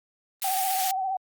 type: high-pass noise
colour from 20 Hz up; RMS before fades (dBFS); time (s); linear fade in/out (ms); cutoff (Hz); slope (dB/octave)
white; -29; 0.42-0.91; 0; 1800; 12
type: tone with vibrato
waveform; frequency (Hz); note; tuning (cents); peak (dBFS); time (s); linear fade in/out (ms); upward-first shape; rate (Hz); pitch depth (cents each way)
sine; 763; G5; -47; -25; 0.44-1.17; 5; sine; 15; 45
effects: Opus 32 kbps

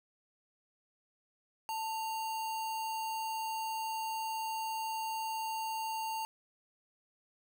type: tone with sample-and-hold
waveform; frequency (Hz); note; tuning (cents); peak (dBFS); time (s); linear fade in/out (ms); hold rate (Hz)
sine; 889; A5; +18; -34; 1.69-6.25; 0; 3675
effects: none

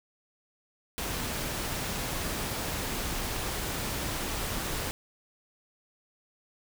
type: noise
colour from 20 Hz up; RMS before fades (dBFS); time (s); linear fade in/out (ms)
pink; -33; 0.98-4.91; 0
effects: none

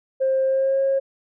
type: tone with pitch glide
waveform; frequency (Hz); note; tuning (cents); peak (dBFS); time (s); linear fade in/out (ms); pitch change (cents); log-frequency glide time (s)
sine; 530 to 542.1; C5 to C#5; +22 to -39; -16; 0.2-1; 20; +39; 0.45-0.8
effects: tanh soft clip ceiling -13 dBFS

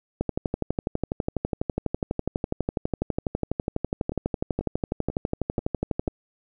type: two click trains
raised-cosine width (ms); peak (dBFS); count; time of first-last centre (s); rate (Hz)
2; -11 / -19; 72 / 5; 0.21-6.078 / 4.12-6.081; 12.1 / 2.04
effects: none

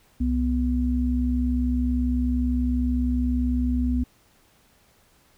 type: tone pair together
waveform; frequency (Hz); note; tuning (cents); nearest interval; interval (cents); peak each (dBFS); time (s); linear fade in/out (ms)
sine; 65.4 / 247.5; C2 / B3; 0 / +4; octave + major seventh; 2304; -23; 0.2-4.04; 10
effects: pink hiss -60 dBFS RMS until 5.37 s

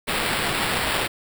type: noise with sample-and-hold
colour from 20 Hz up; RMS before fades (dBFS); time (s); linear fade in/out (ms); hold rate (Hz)
blue; -24; 0.07-1.08; 20; 6300
effects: none

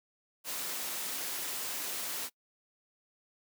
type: noise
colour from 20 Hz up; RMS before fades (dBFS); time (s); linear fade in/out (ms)
white; -37; 0.44-2.3; 50
effects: noise-tail reverb RT60 0.1 s tail -23 dB re dry + high-pass 200 Hz 12 dB/octave

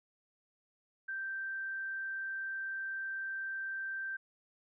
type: tone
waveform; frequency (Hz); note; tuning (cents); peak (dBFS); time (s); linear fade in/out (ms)
sine; 1566; G6; -2; -36; 1.08-4.17; 10
effects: none

